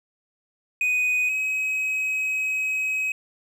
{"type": "tone pair in turn", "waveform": "triangle", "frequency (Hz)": [2493, 2542], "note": ["D#7", "D#7"], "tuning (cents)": [3, 36], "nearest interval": "unison", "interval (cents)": 33, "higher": "second", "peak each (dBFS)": [-18, -21], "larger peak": "first", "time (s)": [[0.81, 1.29], [1.29, 3.12]], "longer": "second", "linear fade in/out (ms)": 2, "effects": []}